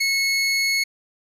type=tone; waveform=25% pulse; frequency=2189 Hz; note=C#7; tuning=22 cents flat; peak=-15 dBFS; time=0-0.84 s; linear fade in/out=10 ms; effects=low-pass 12000 Hz 12 dB/octave